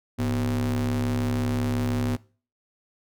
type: ring-modulated tone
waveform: square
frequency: 69.3 Hz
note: C#2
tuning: in tune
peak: -21 dBFS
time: 0.18-2.17 s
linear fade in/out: 20 ms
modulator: 175 Hz
effects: noise-tail reverb RT60 0.4 s tail -22 dB re dry